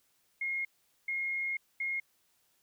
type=tone bursts at uneven times; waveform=sine; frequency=2147 Hz; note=C7; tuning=44 cents sharp; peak=-31 dBFS; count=3; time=0.41-0.65 / 1.08-1.57 / 1.8-2 s; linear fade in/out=5 ms; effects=white hiss -72 dBFS RMS until 2.62 s